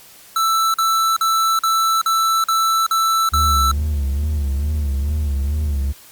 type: tone bursts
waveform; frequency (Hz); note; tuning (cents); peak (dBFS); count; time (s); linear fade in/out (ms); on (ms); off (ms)
square; 1324; E6; +7; -15; 8; 0.36-3.715; 2; 380; 45
type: tone with vibrato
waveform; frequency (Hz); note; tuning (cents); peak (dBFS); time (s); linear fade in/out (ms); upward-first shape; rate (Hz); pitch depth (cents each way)
triangle; 72.3; D2; -27; -15; 3.32-5.93; 20; sine; 2.3; 98
effects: white hiss -44 dBFS RMS until 6.11 s + Opus 48 kbps